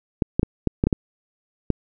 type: clicks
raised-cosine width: 3 ms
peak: -5 dBFS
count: 8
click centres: 0.222 / 0.395 / 0.431 / 0.673 / 0.839 / 0.87 / 0.928 / 1.703 s
effects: none